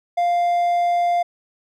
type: tone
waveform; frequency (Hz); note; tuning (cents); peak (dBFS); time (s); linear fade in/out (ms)
triangle; 698.5; F5; 0; -14; 0.17-1.23; 10
effects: none